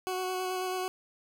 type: tone with vibrato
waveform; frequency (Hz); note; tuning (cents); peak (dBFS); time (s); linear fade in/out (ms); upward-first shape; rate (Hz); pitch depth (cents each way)
20% pulse; 370; F#4; 0; -26; 0.07-0.88; 0; square; 9.2; 10
effects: none